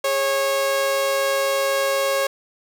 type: tone pair together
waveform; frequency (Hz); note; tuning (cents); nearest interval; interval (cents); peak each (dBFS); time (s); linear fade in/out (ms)
sawtooth; 410.5 / 548; G#4 / C#5; -20 / -20; perfect fourth; 500; -26 / -15; 0.04-2.27; 5
effects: none